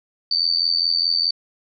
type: tone with amplitude modulation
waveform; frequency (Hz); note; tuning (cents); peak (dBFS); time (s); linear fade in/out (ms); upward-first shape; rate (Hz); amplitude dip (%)
sine; 4576; D8; -46; -13; 0.31-1.31; 5; sine; 84.8; 85
effects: none